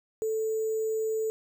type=tone with sample-and-hold; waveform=sine; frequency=440 Hz; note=A4; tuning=in tune; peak=-26 dBFS; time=0.22-1.3 s; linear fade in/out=0 ms; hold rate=7350 Hz; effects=none